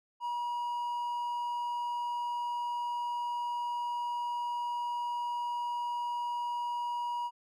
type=tone; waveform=triangle; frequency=960 Hz; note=B5; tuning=49 cents flat; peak=-30 dBFS; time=0.2-7.31 s; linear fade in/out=50 ms; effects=none